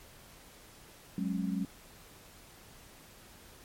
sine chord, F# suspended second, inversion none, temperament equal with one note detuned, 185 / 207.7 / 272.4 Hz, F#3 / G#3 / C#4, 0 / 0 / -30 cents, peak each -33 / -35 / -37 dBFS, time 1.18-1.65 s, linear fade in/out 2 ms, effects pink hiss -55 dBFS RMS until 3.64 s + MP3 64 kbps

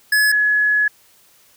square / sine tone pair in turn, 1700 / 1693.9 Hz, G#6 / G#6, +40 / +34 cents, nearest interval unison, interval 6 cents, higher first, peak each -13 dBFS, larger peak neither, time 0.12-0.32 / 0.32-0.88 s, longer second, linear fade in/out 5 ms, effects white hiss -53 dBFS RMS until 1.56 s

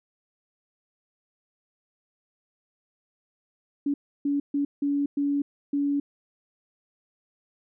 sine tone bursts at uneven times, 284.5 Hz, C#4, 45 cents sharp, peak -22 dBFS, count 6, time 3.86-3.94 / 4.25-4.4 / 4.54-4.65 / 4.82-5.06 / 5.17-5.42 / 5.73-6 s, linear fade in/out 5 ms, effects none

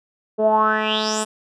10% pulse tone with low-pass filter sweep, 215.9 Hz, A3, 33 cents flat, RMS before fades -19 dBFS, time 0.38-1.25 s, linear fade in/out 20 ms, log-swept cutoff 500 to 9200 Hz, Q 7, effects none

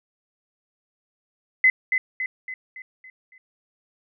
sine tone with echo, 2035 Hz, C7, 49 cents flat, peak -12 dBFS, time 1.64-1.7 s, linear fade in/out 2 ms, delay 280 ms, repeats 6, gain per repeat -6 dB, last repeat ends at 3.38 s, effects none

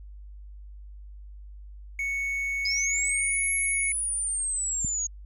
triangle tone, 2217 Hz, C#7, in tune, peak -25 dBFS, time 1.99-3.92 s, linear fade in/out 2 ms
sine linear two-way sweep, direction up then down, 4900 to 11175 to 6610 Hz, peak -26 dBFS, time 2.65-5.07 s, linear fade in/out 5 ms, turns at 3.52 s
click, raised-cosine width 5 ms, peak -20 dBFS, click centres 4.847 s
effects added 50 Hz sine -41 dBFS peak until 5.25 s

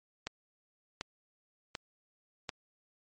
click train, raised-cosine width 0.2 ms, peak -18 dBFS, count 4, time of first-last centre 0.27-2.492 s, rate 1.35 Hz, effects MP3 48 kbps

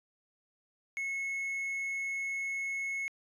triangle tone, 2186 Hz, C#7, 25 cents flat, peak -31 dBFS, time 0.97-3.08 s, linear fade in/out 0 ms, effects resampled to 24000 Hz

